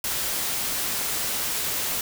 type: noise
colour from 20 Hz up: white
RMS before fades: -27 dBFS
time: 0.04-2.01 s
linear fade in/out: 2 ms
effects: none